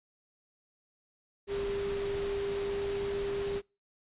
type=tone in noise; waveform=sine; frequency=399.8 Hz; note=G4; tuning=34 cents sharp; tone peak=-31 dBFS; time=1.47-3.62 s; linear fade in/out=50 ms; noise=pink; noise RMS=-41 dBFS; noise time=1.47-3.62 s; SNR=+7 dB; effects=noise-tail reverb RT60 0.3 s tail -26 dB re dry + resampled to 8000 Hz